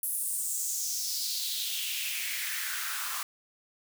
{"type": "noise with high-pass filter sweep", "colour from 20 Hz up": "white", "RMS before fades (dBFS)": -33, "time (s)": [0.03, 3.23], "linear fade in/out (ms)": 2, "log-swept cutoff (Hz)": [11000, 1100], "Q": 3.4, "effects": []}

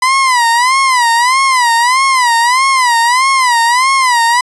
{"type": "tone with vibrato", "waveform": "30% pulse", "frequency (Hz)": 1000, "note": "B5", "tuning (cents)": 21, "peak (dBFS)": -5, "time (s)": [0.02, 4.41], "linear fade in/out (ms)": 5, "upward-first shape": "sine", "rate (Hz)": 1.6, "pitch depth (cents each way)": 140, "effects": ["resampled to 24000 Hz"]}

